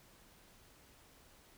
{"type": "silence", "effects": ["pink hiss -63 dBFS RMS until 1.57 s"]}